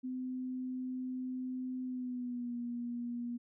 sine tone with pitch glide, 255.4 to 239.7 Hz, C4 to A#3, -42 to +48 cents, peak -36 dBFS, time 0.03-3.38 s, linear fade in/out 20 ms, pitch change -110 cents, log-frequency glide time 1.83-2.56 s, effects none

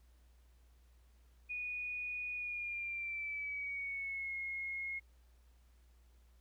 sine tone with pitch glide, 2466 to 2159 Hz, D#7 to C#7, -16 to -46 cents, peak -38 dBFS, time 1.49-5 s, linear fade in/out 20 ms, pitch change -230 cents, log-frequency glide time 2.35-4.35 s, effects added 60 Hz sine -62 dBFS peak until 6.4 s + pink hiss -75 dBFS RMS until 6.4 s

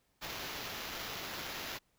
white noise with sample-and-hold, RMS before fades -42 dBFS, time 0.21-1.79 s, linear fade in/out 20 ms, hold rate 8820 Hz, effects pink hiss -75 dBFS RMS until 1.98 s

